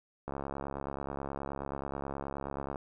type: click train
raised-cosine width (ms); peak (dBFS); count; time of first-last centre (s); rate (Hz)
1; -23; 173; 0.28-2.758; 69.4
effects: none